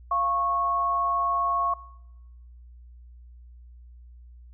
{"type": "tone pair together", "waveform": "sine", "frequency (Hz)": [692.7, 1100], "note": ["F5", "C#6"], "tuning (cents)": [-14, -14], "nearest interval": "minor sixth", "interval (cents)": 800, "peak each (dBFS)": [-30, -22], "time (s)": [0.11, 1.74], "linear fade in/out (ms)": 5, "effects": ["noise-tail reverb RT60 1.0 s tail -22 dB re dry", "added 60 Hz sine -45 dBFS peak until 4.53 s"]}